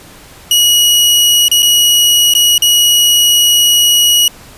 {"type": "tone with dropouts", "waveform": "sawtooth", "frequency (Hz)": 2908, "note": "F#7", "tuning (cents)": -31, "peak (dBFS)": -3, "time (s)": [0.51, 4.28], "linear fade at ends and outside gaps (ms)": 2, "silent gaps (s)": [[1.483, 1.514], [1.623, 1.628], [2.338, 2.35], [2.58, 2.621]], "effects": ["pink hiss -37 dBFS RMS until 4.57 s", "resampled to 32000 Hz"]}